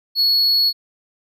triangle tone, 4368 Hz, C#8, 26 cents flat, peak -12 dBFS, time 0.15-0.73 s, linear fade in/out 50 ms, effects none

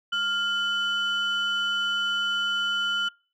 sine tone pair together, 1400 / 3004 Hz, F6 / F#7, +4 / +26 cents, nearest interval octave + minor second, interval 1322 cents, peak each -25 dBFS, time 0.12-3.09 s, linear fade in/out 10 ms, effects noise-tail reverb RT60 0.4 s tail -26 dB re dry + tanh soft clip ceiling -19 dBFS

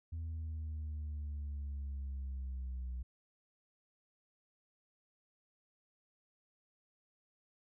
sine exponential sweep, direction down, 82.41 to 61.74 Hz, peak -36 dBFS, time 0.12-3.03 s, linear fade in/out 10 ms, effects tanh soft clip ceiling -37 dBFS

